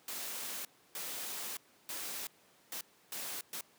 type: noise bursts at uneven times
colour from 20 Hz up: white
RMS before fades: -41 dBFS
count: 6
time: 0.08-0.65 / 0.95-1.57 / 1.89-2.27 / 2.72-2.81 / 3.12-3.41 / 3.53-3.61 s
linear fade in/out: 2 ms
effects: pink hiss -65 dBFS RMS until 3.78 s + high-pass 200 Hz 12 dB/octave